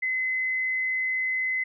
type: tone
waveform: sine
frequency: 2039 Hz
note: C7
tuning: 45 cents flat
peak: -24 dBFS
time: 0.02-1.64 s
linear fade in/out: 10 ms
effects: none